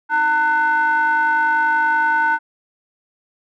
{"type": "ring-modulated tone", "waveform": "triangle", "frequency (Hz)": 293.7, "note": "D4", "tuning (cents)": 0, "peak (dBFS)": -9, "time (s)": [0.09, 2.39], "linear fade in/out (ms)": 50, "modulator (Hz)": 1200, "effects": []}